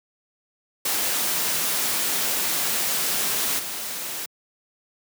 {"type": "noise with level steps", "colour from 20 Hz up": "white", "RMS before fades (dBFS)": [-24, -31], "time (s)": [0.85, 4.26], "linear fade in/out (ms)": 5, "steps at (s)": 3.58, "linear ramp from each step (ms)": 20, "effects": ["high-pass 150 Hz 12 dB/octave"]}